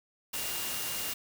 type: tone in noise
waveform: sine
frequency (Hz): 2810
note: F7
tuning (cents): +10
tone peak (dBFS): -43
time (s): 0.33-1.14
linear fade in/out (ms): 10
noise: white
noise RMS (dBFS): -35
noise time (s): 0.33-1.14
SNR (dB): -11
effects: none